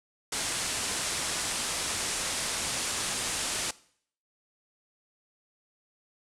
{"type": "low-pass noise", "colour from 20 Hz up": "white", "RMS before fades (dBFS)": -32, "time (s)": [0.32, 3.71], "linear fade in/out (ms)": 5, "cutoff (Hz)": 10000, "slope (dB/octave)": 48, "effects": ["noise-tail reverb RT60 0.6 s tail -20 dB re dry"]}